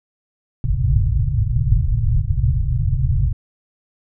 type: low-pass noise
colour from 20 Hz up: white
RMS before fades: -17 dBFS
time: 0.64-3.33 s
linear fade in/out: 2 ms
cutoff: 140 Hz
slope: 96 dB/octave
effects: none